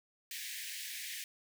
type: high-pass noise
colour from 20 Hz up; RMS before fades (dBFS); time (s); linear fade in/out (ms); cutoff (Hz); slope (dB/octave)
pink; -43; 0.31-1.24; 2; 1700; 96
effects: none